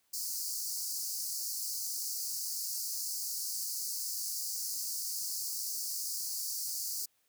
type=high-pass noise; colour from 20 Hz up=pink; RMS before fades=-37 dBFS; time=0.13-7.06 s; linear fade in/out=10 ms; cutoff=4500 Hz; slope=96 dB/octave; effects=white hiss -74 dBFS RMS until 7.28 s